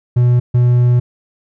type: tone bursts at uneven times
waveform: triangle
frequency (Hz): 122.4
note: B2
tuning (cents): -15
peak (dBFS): -6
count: 2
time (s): 0.16-0.4 / 0.54-1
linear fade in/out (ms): 10
effects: none